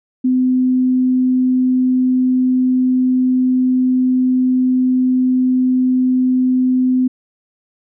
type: tone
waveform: sine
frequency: 255 Hz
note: C4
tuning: 44 cents flat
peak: -11 dBFS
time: 0.24-7.08 s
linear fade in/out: 10 ms
effects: none